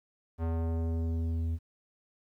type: tone with low-pass filter sweep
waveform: square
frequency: 82.41 Hz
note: E2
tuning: in tune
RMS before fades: -31 dBFS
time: 0.38-1.59 s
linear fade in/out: 50 ms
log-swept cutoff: 1100 to 170 Hz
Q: 0.85
effects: 11-bit